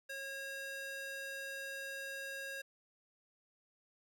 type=tone with high-pass filter; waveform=square; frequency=544 Hz; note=C#5; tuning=33 cents flat; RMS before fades=-44 dBFS; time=0.09-2.62 s; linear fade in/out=10 ms; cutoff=1100 Hz; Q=6.2; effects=none